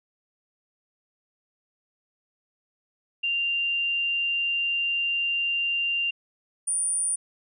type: tone pair in turn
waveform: sine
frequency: 2784 / 9364 Hz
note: F7 / D9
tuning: -6 / -6 cents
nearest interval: octave + major sixth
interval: 2100 cents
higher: second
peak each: -23 dBFS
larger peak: neither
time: 3.23-6.11 / 6.67-7.16 s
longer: first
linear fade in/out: 10 ms
effects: none